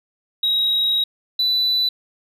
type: tone pair in turn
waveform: sine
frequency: 3816 / 3980 Hz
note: A#7 / B7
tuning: +40 / +13 cents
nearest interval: minor second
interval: 73 cents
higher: second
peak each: -14 dBFS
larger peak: neither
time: 0.43-1.04 / 1.39-1.89 s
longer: first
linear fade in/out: 5 ms
effects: tanh soft clip ceiling -14 dBFS